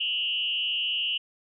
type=tone with frequency modulation; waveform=sine; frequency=2926 Hz; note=F#7; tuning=20 cents flat; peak=-25 dBFS; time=0-1.18 s; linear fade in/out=10 ms; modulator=199 Hz; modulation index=0.92; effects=none